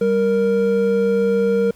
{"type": "tone pair together", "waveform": "triangle", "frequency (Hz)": [196, 466.2], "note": ["G3", "A#4"], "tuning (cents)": [0, 0], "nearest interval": "octave + minor third", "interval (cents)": 1500, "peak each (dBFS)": [-18, -13], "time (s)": [0.01, 1.71], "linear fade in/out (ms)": 5, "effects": ["pink hiss -51 dBFS RMS until 1.75 s", "MP3 96 kbps"]}